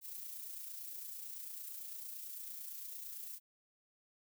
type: noise with amplitude modulation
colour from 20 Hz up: violet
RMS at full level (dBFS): -45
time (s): 0.01-3.4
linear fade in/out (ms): 50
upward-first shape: sine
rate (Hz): 28.9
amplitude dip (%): 40
effects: none